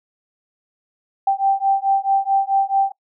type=beating tone pair; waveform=sine; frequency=781 / 785.6 Hz; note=G5 / G5; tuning=-7 / +4 cents; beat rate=4.6 Hz; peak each=-18 dBFS; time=1.27-2.92 s; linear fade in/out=5 ms; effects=noise-tail reverb RT60 0.1 s tail -25 dB re dry